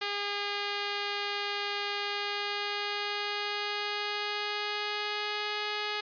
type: tone with pitch glide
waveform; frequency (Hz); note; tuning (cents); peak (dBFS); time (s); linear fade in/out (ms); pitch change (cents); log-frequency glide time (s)
5% pulse; 407.4 to 418.6; G#4 to G#4; -33 to +14; -19; 0.01-6.01; 10; +47; 1.95-5.64
effects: resampled to 11025 Hz